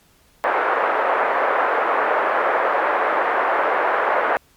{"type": "band-pass noise", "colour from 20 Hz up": "pink", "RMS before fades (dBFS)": -19, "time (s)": [0.44, 4.37], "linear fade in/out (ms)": 0, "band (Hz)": [490, 1700], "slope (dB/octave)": 24, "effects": ["pink hiss -56 dBFS RMS until 4.56 s", "MP3 96 kbps"]}